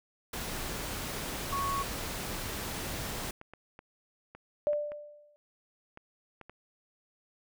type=noise; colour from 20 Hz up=pink; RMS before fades=-37 dBFS; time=0.33-3.31 s; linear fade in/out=5 ms
type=tone; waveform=sine; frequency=1108.7 Hz; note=C#6; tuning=in tune; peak=-30 dBFS; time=1.52-1.83 s; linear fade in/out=10 ms
type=clicks; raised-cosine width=0.5 ms; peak=-32 dBFS; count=9; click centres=3.414 / 3.536 / 3.791 / 4.35 / 4.732 / 4.919 / 5.974 / 6.413 / 6.496 s
type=tone with exponential decay; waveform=sine; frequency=591 Hz; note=D5; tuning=11 cents sharp; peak=-23 dBFS; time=4.67-5.36 s; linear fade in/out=0 ms; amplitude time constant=150 ms
effects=none